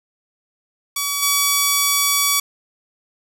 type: tone with level steps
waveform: 5% pulse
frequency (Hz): 1140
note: C#6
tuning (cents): +48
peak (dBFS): -8 / -3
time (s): 0.96-2.4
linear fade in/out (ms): 5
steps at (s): 1.22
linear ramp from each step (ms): 10
effects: none